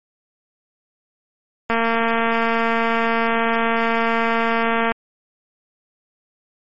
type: click train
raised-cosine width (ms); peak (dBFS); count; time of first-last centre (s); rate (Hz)
0.5; -5; 738; 1.7-4.918; 229
effects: MP3 32 kbps